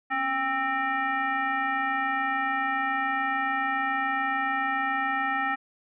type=tone with frequency modulation; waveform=sine; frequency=1318.5 Hz; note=E6; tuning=in tune; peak=-24 dBFS; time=0.1-5.56 s; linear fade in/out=20 ms; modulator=522 Hz; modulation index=1.5; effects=none